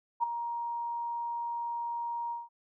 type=tone with ADSR envelope; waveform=sine; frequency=941 Hz; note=A#5; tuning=16 cents sharp; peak=-22 dBFS; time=0.2-2.49 s; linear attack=33 ms; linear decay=8 ms; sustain=-10 dB; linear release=180 ms; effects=none